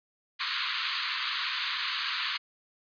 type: band-pass noise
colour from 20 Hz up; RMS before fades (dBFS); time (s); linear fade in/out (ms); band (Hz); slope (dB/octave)
white; -32; 0.39-2.38; 20; 1000 to 4600; 96
effects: resampled to 11025 Hz